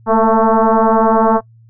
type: tone with frequency modulation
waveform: sine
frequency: 217.9 Hz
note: A3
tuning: 17 cents flat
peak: -8 dBFS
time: 0.06-1.41 s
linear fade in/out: 50 ms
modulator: 223 Hz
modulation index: 4.3
effects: noise-tail reverb RT60 0.1 s tail -22 dB re dry + added 114 Hz sine -42 dBFS peak until 1.69 s